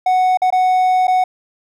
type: tone with dropouts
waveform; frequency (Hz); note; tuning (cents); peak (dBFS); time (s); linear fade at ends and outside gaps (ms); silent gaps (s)
triangle; 740; F#5; 0; -9; 0.06-1.24; 5; 0.373-0.418 / 0.504-0.524 / 1.071-1.079
effects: none

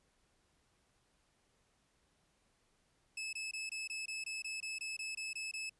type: tone bursts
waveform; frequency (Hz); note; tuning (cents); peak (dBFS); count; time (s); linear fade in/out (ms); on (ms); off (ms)
sawtooth; 2603; E7; -22; -36; 14; 3.17-5.696; 5; 160; 22
effects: pink hiss -75 dBFS RMS until 5.79 s + resampled to 24000 Hz

